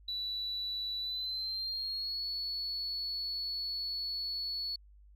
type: tone with pitch glide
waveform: sine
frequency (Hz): 3951 to 4409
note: B7 to C#8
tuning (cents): 0 to -10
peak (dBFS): -33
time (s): 0.08-4.76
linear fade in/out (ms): 5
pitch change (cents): +190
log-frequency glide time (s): 0.99-2.27
effects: tanh soft clip ceiling -30 dBFS + added 50 Hz sine -55 dBFS peak until 5.15 s